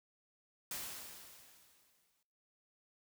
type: noise with exponential decay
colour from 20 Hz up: white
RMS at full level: -41 dBFS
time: 0.71-2.23 s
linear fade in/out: 2 ms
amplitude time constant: 330 ms
effects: noise-tail reverb RT60 0.6 s tail -20 dB re dry